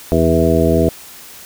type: harmonic tone with a mistuned harmonic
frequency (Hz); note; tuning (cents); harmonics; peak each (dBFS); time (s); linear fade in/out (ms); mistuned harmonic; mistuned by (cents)
81.5; E2; -19; 1 / 2 / 3 / 4 / 5 / 6 / 8; -18 / -18 / -18 / -18 / -18 / -18 / -18; 0.12-0.89; 0; 1; -48
effects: white hiss -37 dBFS RMS until 1.45 s